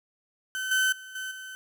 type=tone with level steps; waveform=35% pulse; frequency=1527 Hz; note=G6; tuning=46 cents flat; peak=-28 / -20 / -40 / -31 / -37 dBFS; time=0.55-1.55 s; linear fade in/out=0 ms; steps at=0.71 / 0.92 / 1.15 / 1.31 s; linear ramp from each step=5 ms; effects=none